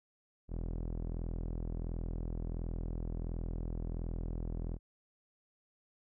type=tone with low-pass filter; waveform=sawtooth; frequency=41.42 Hz; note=E1; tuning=9 cents sharp; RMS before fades=-38 dBFS; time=0.48-4.79 s; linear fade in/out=50 ms; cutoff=460 Hz; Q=0.78; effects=none